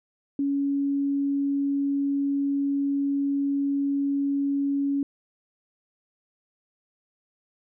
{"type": "tone", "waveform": "sine", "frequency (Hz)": 280, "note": "C#4", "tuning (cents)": 18, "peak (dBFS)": -22, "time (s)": [0.39, 5.03], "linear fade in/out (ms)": 2, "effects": []}